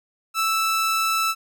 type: tone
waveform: sawtooth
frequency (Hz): 1318.5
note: E6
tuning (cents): 0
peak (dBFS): -16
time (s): 0.34-1.35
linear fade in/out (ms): 50
effects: none